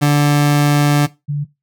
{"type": "tone pair in turn", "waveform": ["30% pulse", "sine"], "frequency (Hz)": [145.9, 145.34], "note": ["D3", "D3"], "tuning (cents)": [-11, -18], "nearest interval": "unison", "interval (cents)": 7, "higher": "first", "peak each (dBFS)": [-7, -16], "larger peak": "first", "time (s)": [[0.01, 1.07], [1.28, 1.45]], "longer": "first", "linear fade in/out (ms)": 20, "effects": ["noise-tail reverb RT60 0.2 s tail -17 dB re dry"]}